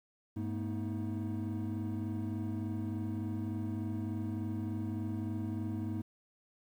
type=tone cluster; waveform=triangle; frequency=101.4 / 220.6 / 244 / 317.1 Hz; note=G#2 / A3 / B3 / D#4; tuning=-41 / +5 / -21 / +33 cents; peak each=-35 / -38 / -39 / -38 dBFS; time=0.36-6.02 s; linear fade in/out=10 ms; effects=tanh soft clip ceiling -26 dBFS + 11-bit